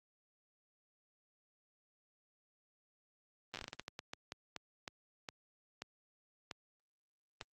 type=slowing click train; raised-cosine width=0.2 ms; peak=-25 dBFS; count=20; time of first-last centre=3.54-7.412 s; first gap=8 ms; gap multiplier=1.3; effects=high-pass 80 Hz 12 dB/octave + Opus 32 kbps